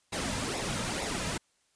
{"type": "noise with flanger", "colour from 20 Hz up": "pink", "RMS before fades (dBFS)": -33, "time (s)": [0.12, 1.38], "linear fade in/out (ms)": 10, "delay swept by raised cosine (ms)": [0.65, 2.75], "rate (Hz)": 2.2, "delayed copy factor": -0.6, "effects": ["white hiss -71 dBFS RMS until 1.75 s", "resampled to 22050 Hz"]}